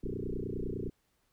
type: tone with frequency modulation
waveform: sine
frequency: 196 Hz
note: G3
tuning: in tune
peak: -33 dBFS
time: 0.03-0.9 s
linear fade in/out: 10 ms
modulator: 29.9 Hz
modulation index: 7.8
effects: pink hiss -75 dBFS RMS until 1.32 s